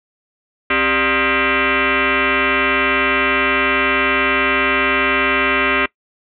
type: tone with frequency modulation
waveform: sine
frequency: 394.8 Hz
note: G4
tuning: 12 cents sharp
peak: -13 dBFS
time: 0.7-5.86 s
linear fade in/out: 5 ms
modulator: 330 Hz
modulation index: 7.3
effects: noise-tail reverb RT60 0.1 s tail -22 dB re dry